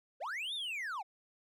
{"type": "linear two-way sweep", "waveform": "triangle", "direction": "up then down", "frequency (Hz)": [446.8, 3729, 696], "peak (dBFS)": -35, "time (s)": [0.2, 1.03], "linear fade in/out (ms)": 20, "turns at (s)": 0.54, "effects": []}